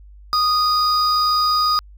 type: tone pair together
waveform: triangle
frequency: 1241 / 4923 Hz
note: D#6 / D#8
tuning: -5 / -19 cents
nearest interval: 2 octaves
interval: 2386 cents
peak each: -14 / -18 dBFS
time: 0.33-1.79 s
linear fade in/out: 0 ms
effects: tanh soft clip ceiling -6 dBFS + added 50 Hz sine -40 dBFS peak until 1.97 s